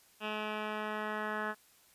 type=tone with low-pass filter sweep; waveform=10% pulse; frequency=213.4 Hz; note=G#3; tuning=47 cents sharp; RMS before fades=-37 dBFS; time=0.2-1.55 s; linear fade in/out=50 ms; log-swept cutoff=2600 to 1700 Hz; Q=5.5; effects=white hiss -64 dBFS RMS until 1.94 s + resampled to 32000 Hz